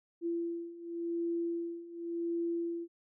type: beating tone pair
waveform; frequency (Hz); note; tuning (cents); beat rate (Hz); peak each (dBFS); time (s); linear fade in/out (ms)
sine; 338.4 / 339.3; E4 / F4; +45 / -50; 0.9; -38 / -35; 0.21-2.88; 50
effects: none